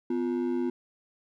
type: ring-modulated tone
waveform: triangle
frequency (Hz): 300.9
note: D4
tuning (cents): +42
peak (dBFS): -21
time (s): 0.1-0.7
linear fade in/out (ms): 5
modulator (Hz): 49
effects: none